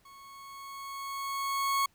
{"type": "tone with level ramp", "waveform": "40% pulse", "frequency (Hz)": 1102, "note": "C#6", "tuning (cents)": -11, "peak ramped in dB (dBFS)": [-50, -24], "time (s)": [0.05, 1.86], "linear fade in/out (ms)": 5, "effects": ["pink hiss -68 dBFS RMS until 1.94 s"]}